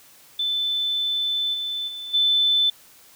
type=tone with level steps; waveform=sine; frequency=3520 Hz; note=A7; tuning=in tune; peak=-21 / -25 / -31 / -16 dBFS; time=0.39-2.7 s; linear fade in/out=5 ms; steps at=1.53 / 1.87 / 2.13 s; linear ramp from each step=20 ms; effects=white hiss -51 dBFS RMS until 3.15 s